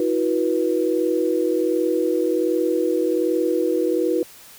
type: tone cluster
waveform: sine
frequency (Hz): 323.2 / 364.5 / 485.6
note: E4 / F#4 / B4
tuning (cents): -34 / -26 / -29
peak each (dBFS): -22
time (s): 0-4.23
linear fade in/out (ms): 2
effects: white hiss -45 dBFS RMS until 4.58 s